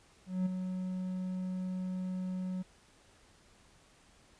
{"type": "tone with ADSR envelope", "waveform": "triangle", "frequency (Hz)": 184.7, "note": "F#3", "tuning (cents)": -3, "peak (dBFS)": -25, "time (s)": [0.26, 2.63], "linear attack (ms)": 200, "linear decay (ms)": 12, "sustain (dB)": -7, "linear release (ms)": 16, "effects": ["pink hiss -63 dBFS RMS until 4.39 s", "resampled to 22050 Hz"]}